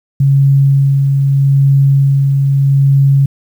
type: tone with tremolo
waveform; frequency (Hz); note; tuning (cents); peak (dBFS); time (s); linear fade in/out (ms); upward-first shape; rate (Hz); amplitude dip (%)
sine; 138.1; C#3; -6; -5; 0.2-3.26; 5; sine; 0.8; 30
effects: 7-bit